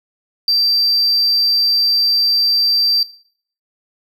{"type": "tone", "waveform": "triangle", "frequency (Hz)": 4690, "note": "D8", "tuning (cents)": -3, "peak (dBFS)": -9, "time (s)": [0.48, 3.03], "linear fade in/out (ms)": 2, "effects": ["noise-tail reverb RT60 0.6 s tail -23 dB re dry", "tanh soft clip ceiling -7 dBFS"]}